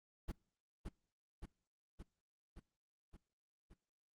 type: noise with echo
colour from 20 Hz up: brown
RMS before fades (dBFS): -41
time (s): 0.28-0.32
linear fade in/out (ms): 10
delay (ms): 570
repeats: 6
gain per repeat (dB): -3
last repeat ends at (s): 3.74
effects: noise-tail reverb RT60 0.5 s tail -26 dB re dry + Opus 24 kbps